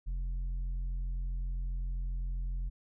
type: tone with tanh clipping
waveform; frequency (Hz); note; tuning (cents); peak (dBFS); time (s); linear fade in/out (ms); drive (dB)
sine; 43.8; F1; +6; -33; 0.06-2.7; 20; 5
effects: none